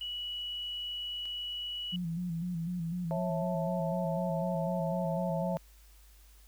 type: tone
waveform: sine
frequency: 2936 Hz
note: F#7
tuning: 14 cents flat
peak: -35 dBFS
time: 0.01-1.96 s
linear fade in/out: 2 ms
type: click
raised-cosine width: 0.2 ms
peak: -35 dBFS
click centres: 1.255 s
type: tone with vibrato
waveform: sine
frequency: 172 Hz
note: F3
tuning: 26 cents flat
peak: -32 dBFS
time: 1.92-5.58 s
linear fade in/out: 20 ms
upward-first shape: square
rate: 4 Hz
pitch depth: 67 cents each way
type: chord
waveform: sine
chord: A major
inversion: first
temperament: equal with one note detuned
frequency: 545.8 / 659.3 / 880 Hz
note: C#5 / E5 / A5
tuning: -27 / 0 / 0 cents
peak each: -36 / -35 / -40 dBFS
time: 3.11-5.57 s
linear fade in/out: 0 ms
effects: added 51 Hz sine -55 dBFS peak until 6.47 s + white hiss -63 dBFS RMS until 6.47 s